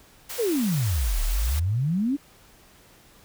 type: high-pass noise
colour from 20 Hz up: white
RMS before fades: -35 dBFS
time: 0.29-1.6 s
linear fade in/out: 10 ms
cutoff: 450 Hz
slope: 24 dB/octave
type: exponential two-way sweep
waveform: sine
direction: down then up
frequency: 513 to 34.1 to 298.6 Hz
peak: -21 dBFS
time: 0.38-2.17 s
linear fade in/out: 20 ms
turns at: 1.22 s
effects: pink hiss -54 dBFS RMS until 3.24 s